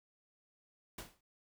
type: noise with exponential decay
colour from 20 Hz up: pink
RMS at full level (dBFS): -42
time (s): 0.98-1.21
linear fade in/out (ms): 5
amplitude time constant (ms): 48
effects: noise-tail reverb RT60 0.1 s tail -24 dB re dry